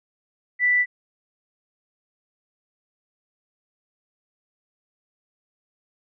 sine tone, 1975.5 Hz, B6, in tune, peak -16 dBFS, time 0.59-0.86 s, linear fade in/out 50 ms, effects none

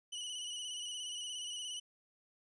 sawtooth tone with vibrato, 2960 Hz, F#7, in tune, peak -37 dBFS, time 0.12-1.8 s, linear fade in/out 10 ms, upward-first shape square, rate 17 Hz, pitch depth 34 cents each way, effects resampled to 22050 Hz

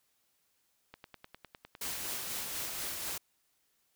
click train, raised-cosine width 0.3 ms, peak -31 dBFS, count 12, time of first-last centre 0.94-2.056 s, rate 9.86 Hz
white noise with tremolo, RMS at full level -37 dBFS, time 1.81-3.18 s, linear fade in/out 5 ms, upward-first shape sine, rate 4.1 Hz, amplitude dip 30%
effects white hiss -75 dBFS RMS until 3.95 s

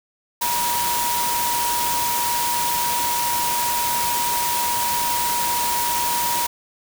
sine tone in noise, 956 Hz, A#5, 43 cents sharp, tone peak -22 dBFS, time 0.41-6.47 s, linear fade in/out 10 ms, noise white, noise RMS -24 dBFS, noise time 0.41-6.47 s, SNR -1 dB, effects none

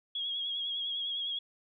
sine tone with vibrato, 3300 Hz, G#7, 12 cents flat, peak -32 dBFS, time 0.15-1.39 s, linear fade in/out 5 ms, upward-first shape sine, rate 9.9 Hz, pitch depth 39 cents each way, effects none

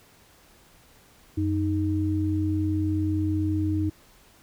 sine tone pair together, 92.49 / 311.1 Hz, F#2 / D#4, 0 / 0 cents, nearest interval octave + major sixth, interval 2100 cents, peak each -25 dBFS, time 1.37-3.9 s, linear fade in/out 10 ms, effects pink hiss -56 dBFS RMS until 4.42 s

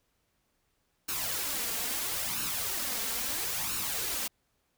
white noise with flanger, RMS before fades -33 dBFS, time 1.08-4.28 s, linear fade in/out 10 ms, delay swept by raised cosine 0.73 to 4.43 ms, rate 0.75 Hz, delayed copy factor +0.6, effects pink hiss -75 dBFS RMS until 4.77 s

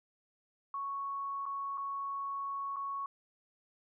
sine tone with dropouts, 1108.7 Hz, C#6, in tune, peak -35 dBFS, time 0.74-3.06 s, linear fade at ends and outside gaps 2 ms, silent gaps 1.456-1.462 / 1.775-1.779 / 2.761-2.766 s, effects none

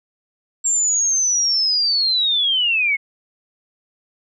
sine linear sweep, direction down, 7459 to 2146 Hz, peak -15 dBFS, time 0.64-2.97 s, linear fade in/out 20 ms, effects none

